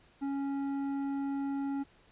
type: tone with tanh clipping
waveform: sine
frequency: 277.2 Hz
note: C#4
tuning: in tune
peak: -33 dBFS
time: 0.21-1.84 s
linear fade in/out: 20 ms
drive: 10 dB
effects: pink hiss -63 dBFS RMS until 2.11 s + resampled to 8000 Hz